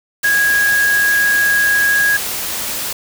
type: tone in noise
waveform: sine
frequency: 1649 Hz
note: G#6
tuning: 13 cents flat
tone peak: -11 dBFS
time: 0.24-2.17 s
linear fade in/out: 5 ms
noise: white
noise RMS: -22 dBFS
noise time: 0.23-2.93 s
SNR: +8 dB
effects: none